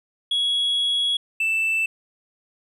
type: tone pair in turn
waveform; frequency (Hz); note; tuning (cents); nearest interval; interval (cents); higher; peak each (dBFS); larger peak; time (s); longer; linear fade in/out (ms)
triangle; 3340 / 2651; G#7 / E7; +9 / +9; major third; 400; first; -17; neither; 0.31-1.17 / 1.4-1.86; first; 5
effects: tanh soft clip ceiling -13 dBFS + resampled to 32000 Hz